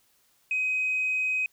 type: tone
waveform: sine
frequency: 2520 Hz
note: D#7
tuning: 21 cents sharp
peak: -23 dBFS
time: 0.51-1.46 s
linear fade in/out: 2 ms
effects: tanh soft clip ceiling -20 dBFS + white hiss -66 dBFS RMS until 1.52 s